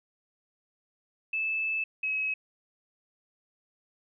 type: tone pair in turn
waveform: sine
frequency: 2622 / 2561 Hz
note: E7 / D#7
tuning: -10 / +49 cents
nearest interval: unison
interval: 41 cents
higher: first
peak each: -27 dBFS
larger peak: neither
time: 1.33-1.84 / 2.03-2.34 s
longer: first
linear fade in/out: 5 ms
effects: none